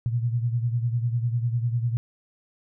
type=beating tone pair; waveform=sine; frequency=117.1 / 127.1 Hz; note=A#2 / C3; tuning=+8 / -50 cents; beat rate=10 Hz; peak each=-23 / -29 dBFS; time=0.06-1.97 s; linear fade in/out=0 ms; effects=none